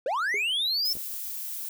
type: linear sweep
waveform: triangle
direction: up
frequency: 466.2 to 5400 Hz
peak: -23 dBFS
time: 0.06-0.93 s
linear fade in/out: 2 ms
type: tone with exponential decay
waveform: sine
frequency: 411.1 Hz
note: G#4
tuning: 18 cents flat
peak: -30 dBFS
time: 0.34-0.46 s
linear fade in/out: 2 ms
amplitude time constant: 26 ms
type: noise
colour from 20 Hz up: violet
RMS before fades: -35 dBFS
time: 0.85-1.69 s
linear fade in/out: 2 ms
type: clicks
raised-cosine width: 2 ms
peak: -32 dBFS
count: 2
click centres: 0.953 / 0.969 s
effects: none